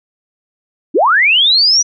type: linear sweep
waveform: sine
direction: up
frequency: 233.1 to 5920 Hz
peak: -7 dBFS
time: 0.94-1.83 s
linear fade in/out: 20 ms
effects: none

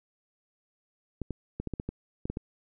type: clicks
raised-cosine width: 3 ms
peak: -20 dBFS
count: 10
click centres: 1.217 / 1.307 / 1.6 / 1.673 / 1.737 / 1.799 / 1.89 / 2.255 / 2.3 / 2.371 s
effects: none

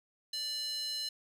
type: tone with high-pass filter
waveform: square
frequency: 587.3 Hz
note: D5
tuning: in tune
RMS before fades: -37 dBFS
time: 0.33-1.09 s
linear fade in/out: 5 ms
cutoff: 3800 Hz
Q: 8.4
effects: resampled to 32000 Hz

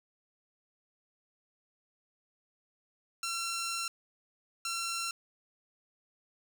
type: tone bursts at uneven times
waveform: 10% pulse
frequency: 1358 Hz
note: F6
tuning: 49 cents flat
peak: -25 dBFS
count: 2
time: 3.23-3.88 / 4.65-5.11 s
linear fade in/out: 2 ms
effects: none

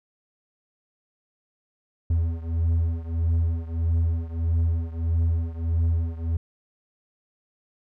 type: beating tone pair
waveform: triangle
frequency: 82.2 / 83.8 Hz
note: E2 / E2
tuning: -4 / +29 cents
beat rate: 1.6 Hz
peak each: -21 / -24 dBFS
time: 2.1-6.37 s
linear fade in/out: 5 ms
effects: none

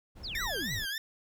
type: noise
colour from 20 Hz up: brown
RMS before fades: -44 dBFS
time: 0.15-0.86 s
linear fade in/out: 20 ms
type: exponential sweep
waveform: sine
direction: down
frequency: 5588 to 77.9 Hz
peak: -36 dBFS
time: 0.23-0.8 s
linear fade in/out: 20 ms
type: tone with vibrato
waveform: 20% pulse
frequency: 1760 Hz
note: A6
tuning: in tune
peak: -28 dBFS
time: 0.35-0.98 s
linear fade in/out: 2 ms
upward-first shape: triangle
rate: 3.3 Hz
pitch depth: 220 cents each way
effects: none

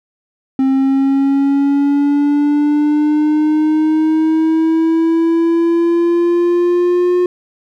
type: linear sweep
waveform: triangle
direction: up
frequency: 265.4 to 358.9 Hz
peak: -8 dBFS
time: 0.59-7.26 s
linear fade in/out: 2 ms
effects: none

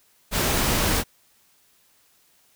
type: noise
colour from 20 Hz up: pink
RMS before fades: -22 dBFS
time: 0.31-1.04 s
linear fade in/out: 50 ms
effects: white hiss -61 dBFS RMS until 2.55 s

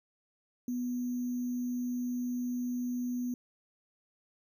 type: tone with sample-and-hold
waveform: sine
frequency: 246.4 Hz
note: B3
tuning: 4 cents flat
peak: -31 dBFS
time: 0.68-3.34 s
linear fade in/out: 2 ms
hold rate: 6300 Hz
effects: none

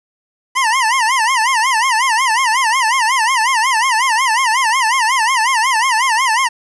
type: tone with vibrato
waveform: 25% pulse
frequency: 968 Hz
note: B5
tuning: 35 cents flat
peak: -8 dBFS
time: 0.55-6.49 s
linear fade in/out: 20 ms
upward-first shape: sine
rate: 5.5 Hz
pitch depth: 190 cents each way
effects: resampled to 24000 Hz + 7-bit

